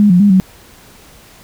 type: tone with pitch steps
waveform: sine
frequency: 206.7 / 178 / 203.9 / 187.6 Hz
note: G#3 / F3 / G#3 / F#3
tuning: -8 / +33 / -32 / +24 cents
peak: -5 dBFS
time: 0-0.4 s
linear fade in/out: 0 ms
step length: 100 ms
effects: pink hiss -42 dBFS RMS until 1.43 s